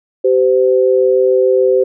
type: tone pair together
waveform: sine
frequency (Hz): 385.8 / 512.6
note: G4 / C5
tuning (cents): -28 / -36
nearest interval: perfect fourth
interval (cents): 492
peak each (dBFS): -11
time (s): 0.24-1.84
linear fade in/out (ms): 10
effects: none